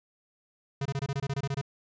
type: tone bursts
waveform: square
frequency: 138.59 Hz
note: C#3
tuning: in tune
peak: -29 dBFS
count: 12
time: 0.81-1.614 s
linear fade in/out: 5 ms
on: 45 ms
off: 24 ms
effects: resampled to 16000 Hz